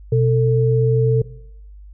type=tone pair together; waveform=sine; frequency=125.1 / 445.8 Hz; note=B2 / A4; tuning=+23 / +23 cents; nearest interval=octave + minor seventh; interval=2200 cents; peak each=-14 / -17 dBFS; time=0.12-1.22 s; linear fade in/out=5 ms; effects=noise-tail reverb RT60 0.7 s tail -18 dB re dry + added 50 Hz sine -37 dBFS peak until 1.93 s